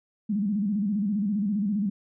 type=tone with vibrato; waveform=sine; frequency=204.3 Hz; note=G#3; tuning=28 cents flat; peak=-23 dBFS; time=0.29-1.9 s; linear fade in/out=10 ms; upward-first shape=square; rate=15 Hz; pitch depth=93 cents each way; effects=none